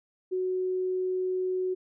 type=tone; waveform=sine; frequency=370 Hz; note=F#4; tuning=in tune; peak=-26 dBFS; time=0.31-1.75 s; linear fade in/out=20 ms; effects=none